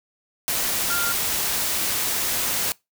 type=tone in noise; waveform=sine; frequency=1396.9 Hz; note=F6; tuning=in tune; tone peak=-25 dBFS; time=0.9-1.12 s; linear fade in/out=0 ms; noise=white; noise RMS=-24 dBFS; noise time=0.48-2.72 s; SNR=-4 dB; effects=noise-tail reverb RT60 0.2 s tail -23 dB re dry